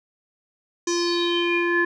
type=tone with low-pass filter sweep; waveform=square; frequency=345.7 Hz; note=F4; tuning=18 cents flat; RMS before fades=-22 dBFS; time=0.87-1.85 s; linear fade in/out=5 ms; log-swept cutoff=6300 to 1600 Hz; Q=7.2; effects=none